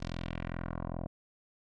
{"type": "tone with low-pass filter sweep", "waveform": "10% pulse", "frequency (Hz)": 42.48, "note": "F1", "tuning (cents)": -47, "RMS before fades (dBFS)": -38, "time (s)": [0, 1.07], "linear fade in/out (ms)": 10, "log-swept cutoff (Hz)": [5500, 660], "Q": 1.7, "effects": []}